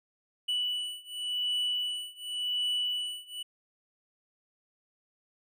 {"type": "beating tone pair", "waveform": "triangle", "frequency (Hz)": [2960, 2960.9], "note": ["F#7", "F#7"], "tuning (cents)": [0, 1], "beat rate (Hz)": 0.9, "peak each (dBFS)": [-32, -31], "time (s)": [0.48, 3.43], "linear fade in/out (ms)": 10, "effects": []}